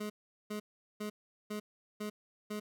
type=tone bursts; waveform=25% pulse; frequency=210.5 Hz; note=G#3; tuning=24 cents sharp; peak=-33 dBFS; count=6; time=0-2.6 s; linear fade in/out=10 ms; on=100 ms; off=400 ms; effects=none